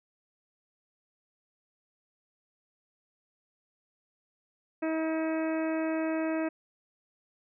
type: harmonic tone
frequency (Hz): 319.5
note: D#4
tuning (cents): +46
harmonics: 1 / 2 / 3 / 4 / 5 / 6 / 7 / 8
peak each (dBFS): -29 / -33 / -43 / -44 / -43 / -46 / -48 / -46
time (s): 4.82-6.49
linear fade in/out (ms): 10
effects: none